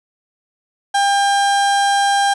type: tone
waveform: 35% pulse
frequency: 800 Hz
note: G5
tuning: 35 cents sharp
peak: -11 dBFS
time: 0.94-2.34 s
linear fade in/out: 10 ms
effects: resampled to 24000 Hz + 8-bit